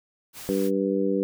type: noise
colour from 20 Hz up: white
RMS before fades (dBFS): -40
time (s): 0.33-0.71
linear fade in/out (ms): 50
type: harmonic tone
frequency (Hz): 97.4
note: G2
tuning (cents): -11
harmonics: 2 / 3 / 4 / 5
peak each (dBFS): -27 / -27 / -27 / -27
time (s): 0.49-1.23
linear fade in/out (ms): 0
effects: none